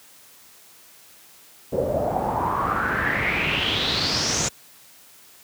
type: noise with low-pass filter sweep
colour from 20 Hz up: pink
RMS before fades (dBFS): -23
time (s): 1.72-4.49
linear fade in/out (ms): 10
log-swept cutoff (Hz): 480 to 6900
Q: 6.2
effects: white hiss -50 dBFS RMS until 5.43 s + high-pass 80 Hz 12 dB/octave